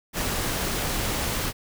pink noise, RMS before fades -27 dBFS, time 0.13-1.53 s, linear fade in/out 50 ms, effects none

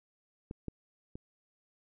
clicks, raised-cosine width 3 ms, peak -27 / -24 / -30 dBFS, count 3, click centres 0.511 / 0.683 / 1.155 s, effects none

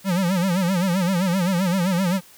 square tone with vibrato, 182.7 Hz, F#3, 22 cents flat, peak -19 dBFS, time 0.04-2.21 s, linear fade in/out 50 ms, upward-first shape sine, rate 7.7 Hz, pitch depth 130 cents each way, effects white hiss -49 dBFS RMS until 2.37 s

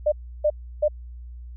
sine tone bursts, 600 Hz, D5, 37 cents sharp, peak -16 dBFS, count 3, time 0.06-0.883 s, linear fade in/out 10 ms, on 61 ms, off 320 ms, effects added 60 Hz sine -36 dBFS peak until 1.56 s

